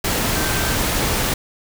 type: tone in noise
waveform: sine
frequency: 1556 Hz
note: G6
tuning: 13 cents flat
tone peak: -29 dBFS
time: 0.35-0.76 s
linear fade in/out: 5 ms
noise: pink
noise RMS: -20 dBFS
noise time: 0.04-1.34 s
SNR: -12 dB
effects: none